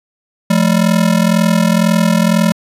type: ring-modulated tone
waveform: square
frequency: 196 Hz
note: G3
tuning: in tune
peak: -7 dBFS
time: 0.5-2.52 s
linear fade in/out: 0 ms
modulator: 21 Hz
effects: resampled to 32000 Hz